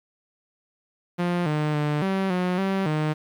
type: tone with pitch steps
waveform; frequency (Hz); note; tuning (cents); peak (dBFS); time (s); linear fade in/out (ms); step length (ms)
sawtooth; 175.6 / 151.5 / 148.9 / 192.3 / 180.9 / 193.2 / 153.6; F3 / D#3 / D3 / G3 / F#3 / G3 / D#3; +10 / -46 / +24 / -33 / -39 / -25 / -22; -18; 1.18-3.14; 20; 280
effects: low-pass 3000 Hz 12 dB/octave + 9-bit